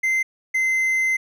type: tone pair in turn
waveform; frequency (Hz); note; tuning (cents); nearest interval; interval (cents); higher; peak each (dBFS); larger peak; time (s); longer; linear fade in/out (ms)
triangle; 2075 / 2066; C7 / C7; -15 / -22; unison; 7; first; -16; neither; 0.03-0.23 / 0.54-1.17; second; 10
effects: none